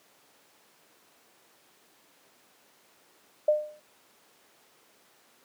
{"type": "tone with exponential decay", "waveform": "sine", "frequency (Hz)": 604, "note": "D5", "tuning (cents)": 48, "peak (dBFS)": -16, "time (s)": [3.48, 3.8], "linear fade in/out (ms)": 5, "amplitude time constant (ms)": 69, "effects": ["pink hiss -61 dBFS RMS until 5.44 s", "high-pass 300 Hz 12 dB/octave"]}